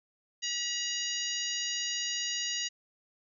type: harmonic tone with a mistuned harmonic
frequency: 955 Hz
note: A#5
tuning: 42 cents sharp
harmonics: 2 / 3 / 4 / 5 / 6 / 7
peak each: -40 / -36 / -40 / -38 / -40 / -37 dBFS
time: 0.42-2.69 s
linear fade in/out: 20 ms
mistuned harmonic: 2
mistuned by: +25 cents
effects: none